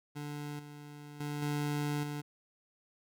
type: tone with level steps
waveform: 25% pulse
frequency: 146.83 Hz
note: D3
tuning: in tune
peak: -35 / -43 / -32 / -28 / -33 dBFS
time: 0.15-2.22 s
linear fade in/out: 20 ms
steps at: 0.59 / 1.2 / 1.42 / 2.03 s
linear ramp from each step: 5 ms
effects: none